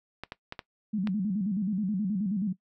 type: clicks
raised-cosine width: 0.3 ms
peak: -20 dBFS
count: 5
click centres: 0.236 / 0.321 / 0.524 / 0.592 / 1.073 s
type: tone with vibrato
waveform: sine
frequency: 198.5 Hz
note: G3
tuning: 22 cents sharp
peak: -26 dBFS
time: 0.93-2.53 s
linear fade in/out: 10 ms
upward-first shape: square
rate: 9.4 Hz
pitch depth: 130 cents each way
effects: noise-tail reverb RT60 0.1 s tail -19 dB re dry